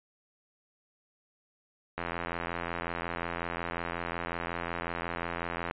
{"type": "click train", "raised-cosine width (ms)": 0.5, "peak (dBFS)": -18, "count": 320, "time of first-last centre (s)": [1.98, 5.711], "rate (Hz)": 85.5, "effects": ["resampled to 8000 Hz"]}